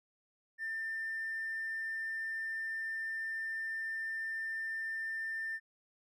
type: tone with hard clipping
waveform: sine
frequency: 1793 Hz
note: A6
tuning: 32 cents sharp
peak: -36 dBFS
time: 0.58-5.6 s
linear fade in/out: 50 ms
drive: 1 dB
effects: none